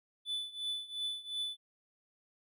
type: tone with tremolo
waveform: triangle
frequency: 3487 Hz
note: A7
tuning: 16 cents flat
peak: -31 dBFS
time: 0.25-1.57 s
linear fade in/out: 50 ms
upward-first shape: triangle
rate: 2.8 Hz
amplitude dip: 90%
effects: none